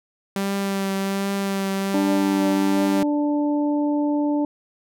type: tone with vibrato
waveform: sawtooth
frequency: 196 Hz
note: G3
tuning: in tune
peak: -18 dBFS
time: 0.36-3.03 s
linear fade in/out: 2 ms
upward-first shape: triangle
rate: 1.3 Hz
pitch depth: 19 cents each way
type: harmonic tone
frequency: 293.7 Hz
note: D4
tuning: in tune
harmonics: 1 / 2 / 3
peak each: -19 / -28 / -31 dBFS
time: 1.94-4.45 s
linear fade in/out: 2 ms
effects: none